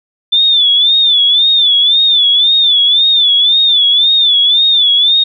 sine tone with vibrato, 3520 Hz, A7, in tune, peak -6 dBFS, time 0.32-5.24 s, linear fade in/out 10 ms, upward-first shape sine, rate 1.9 Hz, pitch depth 100 cents each way, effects none

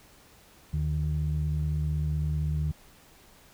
sine tone pair together, 75.85 / 151.7 Hz, D#2 / D#3, -44 / -44 cents, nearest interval octave, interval 1200 cents, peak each -27 dBFS, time 0.73-2.72 s, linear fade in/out 10 ms, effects tanh soft clip ceiling -20 dBFS + pink hiss -56 dBFS RMS until 3.53 s

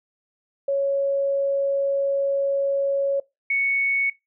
sine tone pair in turn, 554.4 / 2218 Hz, C#5 / C#7, 0 / 0 cents, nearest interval 2 octaves, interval 2400 cents, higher second, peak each -19 dBFS, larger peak neither, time 0.68-3.2 / 3.5-4.1 s, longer first, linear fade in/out 5 ms, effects noise-tail reverb RT60 0.2 s tail -21 dB re dry

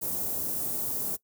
white band-stop noise, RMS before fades -31 dBFS, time 0.01-1.17 s, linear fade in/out 20 ms, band 530 to 12000 Hz, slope 12 dB/octave, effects noise-tail reverb RT60 0.1 s tail -20 dB re dry + high-pass 80 Hz 12 dB/octave

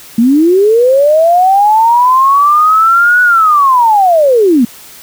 sine linear two-way sweep, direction up then down, 220 to 1480 to 220 Hz, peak -4 dBFS, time 0.18-4.65 s, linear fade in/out 5 ms, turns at 3.22 s, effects white hiss -34 dBFS RMS until 5.02 s

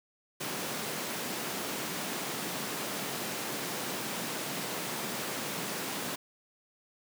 pink high-pass noise, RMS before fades -36 dBFS, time 0.4-6.16 s, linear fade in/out 10 ms, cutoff 160 Hz, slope 24 dB/octave, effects none

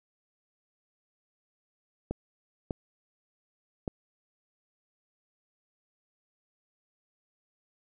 clicks, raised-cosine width 2 ms, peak -18 dBFS, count 3, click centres 2.11 / 2.708 / 3.878 s, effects none

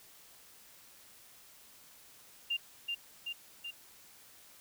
sine tone with echo, 2794 Hz, F7, in tune, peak -30 dBFS, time 2.5-2.57 s, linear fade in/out 10 ms, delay 380 ms, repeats 3, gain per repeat -3 dB, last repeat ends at 3.71 s, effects white hiss -58 dBFS RMS until 4.6 s

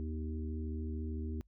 harmonic tone with a mistuned harmonic, 77.78 Hz, D#2, in tune, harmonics 1 / 3 / 4 / 5, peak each -37 / -43 / -47 / -49 dBFS, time 0-1.41 s, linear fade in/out 0 ms, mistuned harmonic 3, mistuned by +31 cents, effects noise-tail reverb RT60 0.1 s tail -26 dB re dry + added 50 Hz sine -64 dBFS peak until 1.47 s

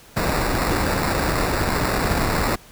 pink noise with sample-and-hold, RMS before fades -21 dBFS, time 0.16-2.56 s, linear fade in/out 10 ms, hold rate 3150 Hz, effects pink hiss -47 dBFS RMS until 2.71 s

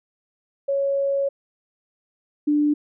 sine tone pair in turn, 554.4 / 295.7 Hz, C#5 / D4, 0 / +12 cents, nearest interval major seventh, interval 1088 cents, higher first, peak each -19 / -16 dBFS, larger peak second, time 0.68-1.29 / 2.47-2.74 s, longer first, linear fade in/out 10 ms, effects none

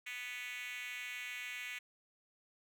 5% pulse tone with high-pass filter, 247.1 Hz, B3, 1 cent sharp, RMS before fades -44 dBFS, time 0.06-1.79 s, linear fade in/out 10 ms, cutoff 2200 Hz, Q 3.8, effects none

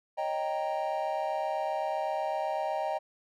triangle chord, Eb dominant seventh, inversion third, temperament equal, 554.4 / 622.3 / 784 / 932.3 Hz, Db5 / Eb5 / G5 / Bb5, 0 / 0 / 0 / 0 cents, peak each -37 / -31 / -31 / -35 dBFS, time 0.17-2.99 s, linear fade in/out 20 ms, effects none

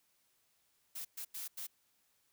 blue noise bursts at uneven times, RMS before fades -43 dBFS, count 4, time 0.95-1.05 / 1.17-1.25 / 1.34-1.48 / 1.57-1.67 s, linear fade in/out 10 ms, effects white hiss -75 dBFS RMS until 2.32 s

